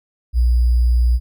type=tone with sample-and-hold; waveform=sine; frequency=60 Hz; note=B1; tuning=49 cents flat; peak=-11 dBFS; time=0.33-1.2 s; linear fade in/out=50 ms; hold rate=4900 Hz; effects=none